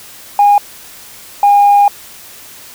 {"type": "tone pair in turn", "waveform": "sine", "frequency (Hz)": [817, 812.5], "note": ["G#5", "G#5"], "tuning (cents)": [-29, -38], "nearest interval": "unison", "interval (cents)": 9, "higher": "first", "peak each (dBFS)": -3, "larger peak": "neither", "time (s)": [[0.39, 0.58], [1.43, 1.88]], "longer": "second", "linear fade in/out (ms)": 2, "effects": ["tanh soft clip ceiling -1 dBFS", "white hiss -35 dBFS RMS until 2.74 s"]}